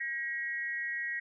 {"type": "tone with amplitude modulation", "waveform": "sine", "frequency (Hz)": 1900, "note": "A#6", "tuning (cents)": 33, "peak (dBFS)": -29, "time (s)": [0, 1.2], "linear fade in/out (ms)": 10, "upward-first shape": "sine", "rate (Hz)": 274, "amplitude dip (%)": 75, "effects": []}